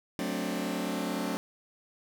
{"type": "chord", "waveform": "sawtooth", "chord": "D dominant seventh", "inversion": "first", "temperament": "just", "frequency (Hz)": [183.54, 220.2, 264.3, 293.7], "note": ["F#3", "A3", "C4", "D4"], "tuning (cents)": [-14, 2, 18, 0], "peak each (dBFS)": -32, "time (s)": [0.19, 1.37], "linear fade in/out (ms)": 0, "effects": []}